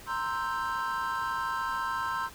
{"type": "chord", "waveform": "triangle", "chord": "C dominant seventh", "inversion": "third", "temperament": "equal", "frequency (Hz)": [932.3, 1046.5, 1318.5, 1568], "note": ["Bb5", "C6", "E6", "G6"], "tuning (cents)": [0, 0, 0, 0], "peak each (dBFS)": [-34, -31, -34, -34], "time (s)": [0.06, 2.3], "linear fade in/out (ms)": 50, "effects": ["pink hiss -49 dBFS RMS until 2.34 s"]}